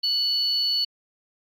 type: tone pair together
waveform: sine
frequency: 2960 / 4435 Hz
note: F#7 / C#8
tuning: 0 / 0 cents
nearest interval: perfect fifth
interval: 700 cents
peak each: -29 / -20 dBFS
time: 0.03-0.85 s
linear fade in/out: 10 ms
effects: tanh soft clip ceiling -16 dBFS + AAC 64 kbps